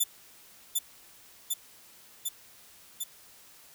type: tone with echo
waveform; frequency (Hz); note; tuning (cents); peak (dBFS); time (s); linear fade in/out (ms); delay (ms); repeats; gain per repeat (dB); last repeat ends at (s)
5% pulse; 3516; A7; -2; -15; 0-0.04; 10; 750; 4; -2; 3.04
effects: white hiss -55 dBFS RMS until 3.74 s